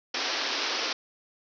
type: band-pass noise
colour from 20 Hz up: white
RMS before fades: -30 dBFS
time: 0.14-0.93 s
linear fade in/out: 5 ms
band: 250 to 5700 Hz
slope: 96 dB/octave
effects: none